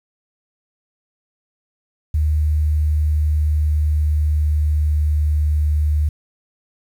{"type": "tone with pitch glide", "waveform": "sine", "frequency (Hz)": [76.2, 75.32], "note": ["D#2", "D2"], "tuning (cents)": [-36, 44], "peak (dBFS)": -14, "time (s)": [2.14, 6.09], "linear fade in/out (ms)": 5, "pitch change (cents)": -20, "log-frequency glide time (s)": [2.24, 5.35], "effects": ["8-bit"]}